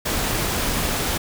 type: noise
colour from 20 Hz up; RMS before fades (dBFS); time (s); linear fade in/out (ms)
pink; -23; 0.05-1.18; 10
effects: none